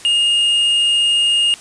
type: tone with hard clipping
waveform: sine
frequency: 2841 Hz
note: F7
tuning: 29 cents sharp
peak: -13 dBFS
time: 0.05-1.54 s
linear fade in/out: 0 ms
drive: 4 dB
effects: white hiss -38 dBFS RMS until 1.6 s + resampled to 22050 Hz